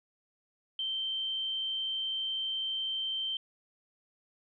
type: tone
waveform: sine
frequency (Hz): 3122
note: G7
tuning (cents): -8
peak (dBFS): -31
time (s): 0.79-3.37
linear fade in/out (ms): 2
effects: none